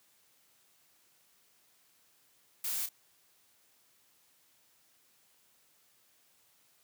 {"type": "noise with echo", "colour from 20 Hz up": "blue", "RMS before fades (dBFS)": -35, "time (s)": [2.64, 2.86], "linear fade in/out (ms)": 5, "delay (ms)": 31, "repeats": 1, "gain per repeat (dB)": -9, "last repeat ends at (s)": 2.891, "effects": ["white hiss -68 dBFS RMS until 6.83 s", "high-pass 80 Hz 12 dB/octave"]}